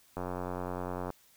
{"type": "click train", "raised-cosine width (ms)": 1, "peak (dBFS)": -22, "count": 85, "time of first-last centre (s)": [0.17, 1.103], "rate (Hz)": 90, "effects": ["white hiss -63 dBFS RMS until 1.36 s"]}